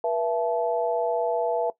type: tone cluster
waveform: sine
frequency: 483.6 / 668 / 867 Hz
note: B4 / E5 / A5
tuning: -36 / +23 / -26 cents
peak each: -26 / -25 / -30 dBFS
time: 0.04-1.7 s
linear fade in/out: 2 ms
effects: noise-tail reverb RT60 0.1 s tail -17 dB re dry